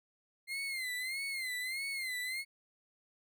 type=tone with vibrato; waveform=35% pulse; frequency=2093 Hz; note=C7; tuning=in tune; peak=-34 dBFS; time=0.47-2.45 s; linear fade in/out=50 ms; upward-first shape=sine; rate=1.6 Hz; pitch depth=100 cents each way; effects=none